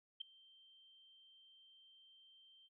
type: tone with ADSR envelope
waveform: sine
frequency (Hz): 3136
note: G7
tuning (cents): 0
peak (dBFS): -39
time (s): 0.2-2.69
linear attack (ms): 13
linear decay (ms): 5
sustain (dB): -24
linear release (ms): 32
effects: none